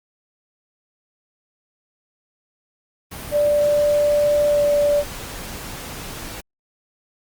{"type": "noise", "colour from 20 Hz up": "pink", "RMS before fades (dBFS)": -33, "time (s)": [3.11, 6.41], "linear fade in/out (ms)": 10}
{"type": "tone with pitch glide", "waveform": "sine", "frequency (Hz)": [587.3, 581.9], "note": ["D5", "D5"], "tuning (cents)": [0, -16], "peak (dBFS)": -14, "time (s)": [3.31, 5.04], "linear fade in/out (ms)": 50, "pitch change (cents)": -16, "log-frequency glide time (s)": [4.5, 4.62]}
{"effects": ["Opus 32 kbps"]}